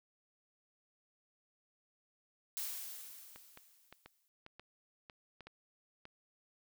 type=noise with exponential decay; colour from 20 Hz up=blue; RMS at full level=-39 dBFS; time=2.57-4.28 s; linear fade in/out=0 ms; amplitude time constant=370 ms
type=clicks; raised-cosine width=0.3 ms; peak=-35 dBFS; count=10; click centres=3.36 / 3.574 / 3.926 / 4.06 / 4.464 / 4.596 / 5.098 / 5.407 / 5.47 / 6.054 s
effects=none